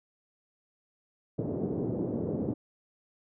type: band-pass noise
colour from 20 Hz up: white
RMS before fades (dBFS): -32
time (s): 1.38-2.54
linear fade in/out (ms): 10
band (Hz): 100 to 430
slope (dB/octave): 24
effects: none